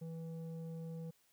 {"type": "tone with low-pass filter", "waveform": "square", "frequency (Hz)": 163.7, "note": "E3", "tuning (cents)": -12, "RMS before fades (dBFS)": -45, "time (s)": [0.01, 1.11], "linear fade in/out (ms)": 10, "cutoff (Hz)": 410, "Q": 1.7, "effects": ["white hiss -73 dBFS RMS until 1.32 s"]}